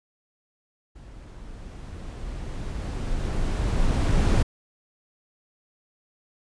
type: noise with level ramp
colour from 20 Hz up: brown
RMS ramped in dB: -44 to -18 dBFS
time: 0.95-4.43 s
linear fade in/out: 10 ms
effects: resampled to 22050 Hz